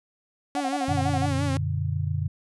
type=tone with vibrato; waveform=sawtooth; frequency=277.2 Hz; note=C#4; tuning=in tune; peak=-23 dBFS; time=0.55-1.57 s; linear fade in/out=0 ms; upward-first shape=sine; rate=5.9 Hz; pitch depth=75 cents each way
type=tone bursts; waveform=sine; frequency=745 Hz; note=F#5; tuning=12 cents sharp; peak=-25 dBFS; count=9; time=0.56-1.261 s; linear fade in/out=5 ms; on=45 ms; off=37 ms
type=chord; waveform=sine; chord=Gb augmented; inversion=none; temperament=equal with one note detuned; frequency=92.5 / 119.26 / 146.83 Hz; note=Gb2 / Bb2 / D3; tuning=0 / +40 / 0 cents; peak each=-27 / -31 / -28 dBFS; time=0.88-2.28 s; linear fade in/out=5 ms
effects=resampled to 24000 Hz